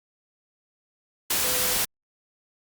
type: tone in noise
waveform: sine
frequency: 502 Hz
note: B4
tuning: 28 cents sharp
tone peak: -34 dBFS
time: 1.44-1.75 s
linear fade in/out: 5 ms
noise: white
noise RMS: -24 dBFS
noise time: 1.3-1.85 s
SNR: -13 dB
effects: Opus 48 kbps